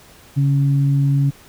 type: tone pair together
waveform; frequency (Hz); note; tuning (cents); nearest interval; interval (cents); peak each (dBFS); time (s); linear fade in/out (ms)
sine; 140.41 / 277.2; C#3 / C#4; +23 / 0; octave; 1177; -13 / -25; 0.36-1.31; 20
effects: pink hiss -46 dBFS RMS until 1.48 s